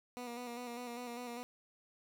15% pulse tone with vibrato, 241.9 Hz, B3, 36 cents flat, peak -36 dBFS, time 0.17-1.43 s, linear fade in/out 0 ms, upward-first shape square, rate 5 Hz, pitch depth 32 cents each way, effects none

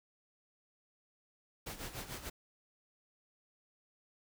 pink noise with tremolo, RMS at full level -42 dBFS, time 1.66-2.3 s, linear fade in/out 10 ms, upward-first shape sine, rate 6.8 Hz, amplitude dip 70%, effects none

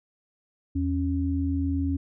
sine tone pair together, 82.41 / 275.1 Hz, E2 / C#4, 0 / -13 cents, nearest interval octave + major sixth, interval 2087 cents, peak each -26 dBFS, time 0.75-1.97 s, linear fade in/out 10 ms, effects none

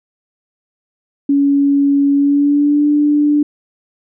sine tone with pitch glide, 281.4 to 294.5 Hz, C#4 to D4, +26 to +5 cents, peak -9 dBFS, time 1.29-3.43 s, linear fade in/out 5 ms, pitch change +79 cents, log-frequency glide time 2.14-2.87 s, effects none

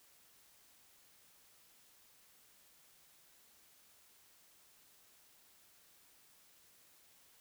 silence, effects white hiss -66 dBFS RMS until 7.4 s

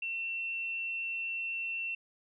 sine tone with frequency modulation, 2702 Hz, E7, 42 cents sharp, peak -33 dBFS, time 0.02-1.95 s, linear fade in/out 5 ms, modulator 116 Hz, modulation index 0.21, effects none

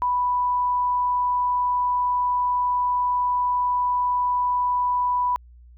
sine tone, 987.8 Hz, B5, in tune, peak -19 dBFS, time 0.02-5.36 s, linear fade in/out 0 ms, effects added 60 Hz sine -45 dBFS peak until 5.77 s

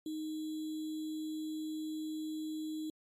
sine tone with sample-and-hold, 311.1 Hz, D#4, in tune, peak -36 dBFS, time 0.06-2.9 s, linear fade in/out 2 ms, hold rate 3675 Hz, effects MP3 64 kbps

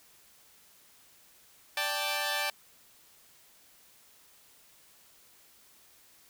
10% pulse chord, D suspended fourth, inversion none, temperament equal, 587.3 / 784 / 880 Hz, D5 / G5 / A5, 0 / 0 / 0 cents, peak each -26 dBFS, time 1.77-2.5 s, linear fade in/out 2 ms, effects white hiss -60 dBFS RMS until 6.29 s

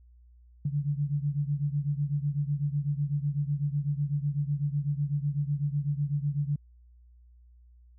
sine beating tone pair, 142.1 / 150.1 Hz, C#3 / D3, +43 / +38 cents, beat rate 8 Hz, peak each -28 / -31 dBFS, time 0.65-6.56 s, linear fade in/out 5 ms, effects added 60 Hz sine -53 dBFS peak until 7.98 s

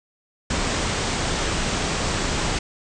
pink low-pass noise, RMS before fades -24 dBFS, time 0.5-2.59 s, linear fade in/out 5 ms, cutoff 8500 Hz, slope 96 dB/octave, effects none

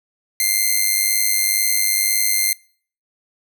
5% pulse tone with amplitude modulation, 2093 Hz, C7, in tune, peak -3 dBFS, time 0.4-2.53 s, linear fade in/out 2 ms, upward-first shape sine, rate 102 Hz, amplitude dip 60%, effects noise-tail reverb RT60 0.5 s tail -25 dB re dry

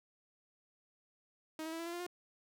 sawtooth tone with pitch steps, 315.1 / 321.5 / 328.1 / 334.8 / 341.6 / 348.6 / 355.7 Hz, D#4 / E4 / E4 / E4 / F4 / F4 / F4, +22 / -43 / -8 / +27 / -38 / -3 / +32 cents, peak -36 dBFS, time 1.59-2.066 s, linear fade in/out 2 ms, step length 68 ms, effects none

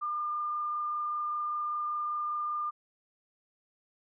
sine tone with frequency modulation, 1203 Hz, D6, 41 cents sharp, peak -30 dBFS, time 0.01-2.71 s, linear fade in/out 20 ms, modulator 25.1 Hz, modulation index 0.35, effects none

